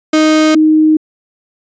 35% pulse / sine tone pair in turn, 311.1 / 311.1 Hz, D#4 / D#4, 0 / 0 cents, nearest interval unison, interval 0 cents, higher neither, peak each -5 dBFS, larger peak neither, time 0.13-0.55 / 0.55-0.97 s, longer neither, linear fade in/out 5 ms, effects resampled to 16000 Hz

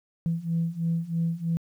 sine beating tone pair, 164.81 / 167.91 Hz, E3 / E3, 0 / +32 cents, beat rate 3.1 Hz, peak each -28 / -26 dBFS, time 0.26-1.57 s, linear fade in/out 0 ms, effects tanh soft clip ceiling -18 dBFS + 10-bit

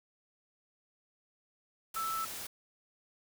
sine tone in noise, 1318.5 Hz, E6, in tune, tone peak -33 dBFS, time 1.96-2.25 s, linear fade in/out 5 ms, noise white, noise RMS -42 dBFS, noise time 1.94-2.47 s, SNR +6 dB, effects none

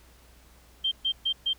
sine tone bursts, 3156 Hz, G7, 11 cents sharp, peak -23 dBFS, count 4, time 0.84-1.534 s, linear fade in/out 10 ms, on 76 ms, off 130 ms, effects added 60 Hz sine -56 dBFS peak until 1.58 s + pink hiss -58 dBFS RMS until 1.58 s

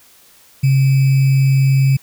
sine tone with sample-and-hold, 134.8 Hz, C#3, 48 cents flat, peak -9 dBFS, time 0.63-1.97 s, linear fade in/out 10 ms, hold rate 2450 Hz, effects white hiss -48 dBFS RMS until 2.02 s

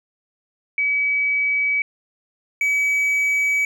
sine / triangle tone pair in turn, 2280 / 2280 Hz, C#7 / C#7, +48 / +48 cents, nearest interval unison, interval 0 cents, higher neither, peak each -17 / -15 dBFS, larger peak second, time 0.78-1.82 / 2.61-3.65 s, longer neither, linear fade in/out 2 ms, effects none

